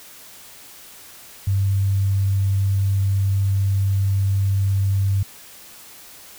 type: tone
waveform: sine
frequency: 98 Hz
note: G2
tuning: in tune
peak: -16 dBFS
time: 1.47-5.23 s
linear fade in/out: 5 ms
effects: white hiss -43 dBFS RMS until 6.38 s